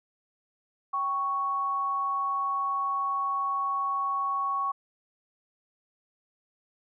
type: tone pair together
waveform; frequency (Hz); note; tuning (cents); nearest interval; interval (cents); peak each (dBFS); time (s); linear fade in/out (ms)
sine; 782.6 / 1110; G5 / C#6; -3 / +2; tritone; 605; -37 / -26; 0.93-4.72; 10
effects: none